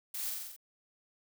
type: noise with echo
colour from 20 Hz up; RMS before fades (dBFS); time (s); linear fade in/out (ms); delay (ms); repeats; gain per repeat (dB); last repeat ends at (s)
blue; -39; 0.14-0.3; 5; 44; 6; -2; 0.564
effects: none